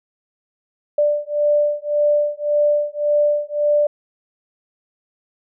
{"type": "beating tone pair", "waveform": "sine", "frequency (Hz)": [589, 590.8], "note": ["D5", "D5"], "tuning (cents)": [5, 10], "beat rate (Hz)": 1.8, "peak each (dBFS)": -18, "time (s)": [0.98, 3.87], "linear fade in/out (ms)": 5, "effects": []}